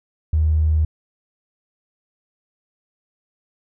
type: tone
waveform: triangle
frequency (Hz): 78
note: D#2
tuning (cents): +5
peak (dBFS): -10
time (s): 0.33-0.85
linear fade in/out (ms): 5
effects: tanh soft clip ceiling -12 dBFS